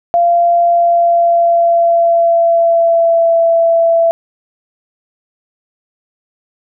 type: tone with pitch glide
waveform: sine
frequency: 689 to 667.5 Hz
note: F5 to E5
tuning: -24 to +22 cents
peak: -7 dBFS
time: 0.14-4.11 s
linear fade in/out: 0 ms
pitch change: -54 cents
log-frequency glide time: 0.64-3.35 s
effects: none